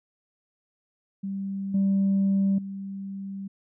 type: tone with level steps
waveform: sine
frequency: 195.6 Hz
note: G3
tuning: 4 cents flat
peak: -28 / -18 / -32 dBFS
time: 1.23-3.48 s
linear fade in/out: 10 ms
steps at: 1.74 / 2.58 s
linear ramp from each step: 5 ms
effects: tanh soft clip ceiling -17 dBFS